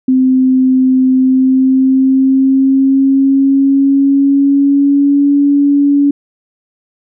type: tone with pitch glide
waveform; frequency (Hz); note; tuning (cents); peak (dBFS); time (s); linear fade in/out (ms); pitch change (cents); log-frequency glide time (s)
sine; 259.1 to 284.2; C4 to C#4; -17 to +43; -6; 0.08-6.11; 5; +160; 1.12-5.34
effects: none